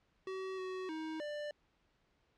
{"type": "tone with pitch steps", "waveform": "square", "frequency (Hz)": [379.1, 373.3, 316.3, 592], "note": ["F#4", "F#4", "D#4", "D5"], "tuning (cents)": [42, 15, 29, 14], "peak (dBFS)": -40, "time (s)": [0.27, 1.51], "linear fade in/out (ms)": 2, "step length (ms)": 310, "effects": ["pink hiss -75 dBFS RMS until 2.37 s", "low-pass 4000 Hz 12 dB/octave"]}